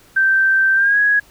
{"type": "tone with pitch glide", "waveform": "sine", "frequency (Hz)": [1561, 1663.4], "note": ["G6", "G#6"], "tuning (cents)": [-8, 2], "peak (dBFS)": -11, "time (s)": [0.16, 1.2], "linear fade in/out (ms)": 10, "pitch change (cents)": 110, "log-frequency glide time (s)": [0.75, 0.98], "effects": ["pink hiss -49 dBFS RMS until 1.3 s"]}